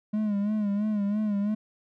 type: tone with vibrato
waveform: triangle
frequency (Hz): 207.7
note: G#3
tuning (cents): 0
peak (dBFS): -22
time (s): 0.13-1.55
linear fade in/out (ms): 10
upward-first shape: sine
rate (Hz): 3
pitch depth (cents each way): 66
effects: none